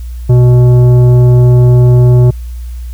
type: tone with tanh clipping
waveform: triangle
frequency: 123.47 Hz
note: B2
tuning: in tune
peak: -4 dBFS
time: 0.29-2.31 s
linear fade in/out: 10 ms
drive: 15 dB
effects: added 60 Hz sine -19 dBFS peak until 2.93 s + white hiss -44 dBFS RMS until 2.93 s